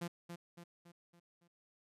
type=tone with echo; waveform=sawtooth; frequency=172.2 Hz; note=F3; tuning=24 cents flat; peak=-35 dBFS; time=0.01-0.08 s; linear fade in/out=10 ms; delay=280 ms; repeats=5; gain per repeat=-6 dB; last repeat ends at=1.48 s; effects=resampled to 32000 Hz